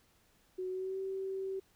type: tone with pitch glide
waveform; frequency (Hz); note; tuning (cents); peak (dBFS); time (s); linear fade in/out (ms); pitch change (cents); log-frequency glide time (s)
sine; 370 to 384.2; F#4 to G4; 0 to -35; -35; 0.58-1.6; 10; +65; 0.69-0.99
effects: pink hiss -69 dBFS RMS until 1.75 s